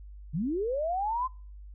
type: linear sweep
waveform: sine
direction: up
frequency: 133.1 to 1053 Hz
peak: -27 dBFS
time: 0.33-1.28 s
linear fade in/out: 20 ms
effects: noise-tail reverb RT60 0.4 s tail -24 dB re dry + added 50 Hz sine -43 dBFS peak until 1.74 s